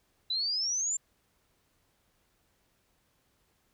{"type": "exponential sweep", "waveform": "sine", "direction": "up", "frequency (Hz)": [3929, 7360], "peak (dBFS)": -28, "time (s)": [0.3, 0.97], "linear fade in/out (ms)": 5, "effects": ["pink hiss -72 dBFS RMS until 3.73 s"]}